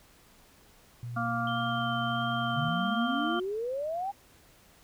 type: tone with pitch glide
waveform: sine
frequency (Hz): 120 to 124.23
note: B2 to B2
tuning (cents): -49 to +11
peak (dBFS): -35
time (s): 1.03-2.69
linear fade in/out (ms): 0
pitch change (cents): +60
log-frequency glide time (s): 1.22-1.86
type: harmonic tone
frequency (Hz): 233.6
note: A#3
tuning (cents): +4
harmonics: 1 / 3 / 5 / 6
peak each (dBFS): -34 / -34 / -34 / -34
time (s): 1.16-3.4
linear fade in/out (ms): 10
type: tone with vibrato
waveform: sine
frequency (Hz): 3136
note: G7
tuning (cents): 0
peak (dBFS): -38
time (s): 1.47-3.4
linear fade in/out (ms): 2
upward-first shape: sine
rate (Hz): 1.5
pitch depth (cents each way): 14
type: exponential sweep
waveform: sine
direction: up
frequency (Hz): 137.6 to 818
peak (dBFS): -30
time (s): 2.55-4.12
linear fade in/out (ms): 20
effects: pink hiss -59 dBFS RMS until 4.83 s